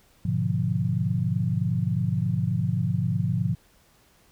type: chord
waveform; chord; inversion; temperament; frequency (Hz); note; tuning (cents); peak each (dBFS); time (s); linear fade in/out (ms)
sine; G# diminished seventh; none; equal; 103.83 / 123.47 / 146.83 / 174.61; G#2 / B2 / D3 / F3; 0 / 0 / 0 / 0; -28 / -27 / -29 / -27; 0.25-3.55; 5
effects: pink hiss -60 dBFS RMS until 4.31 s